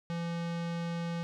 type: tone with low-pass filter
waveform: square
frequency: 169.5 Hz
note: E3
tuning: 49 cents sharp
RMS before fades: -35 dBFS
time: 0.1-1.23 s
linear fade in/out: 0 ms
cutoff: 5000 Hz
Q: 0.79
effects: 12-bit